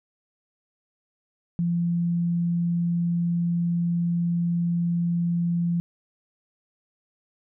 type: tone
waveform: sine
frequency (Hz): 171.6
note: F3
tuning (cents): -30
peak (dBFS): -21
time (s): 1.59-5.8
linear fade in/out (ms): 0
effects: none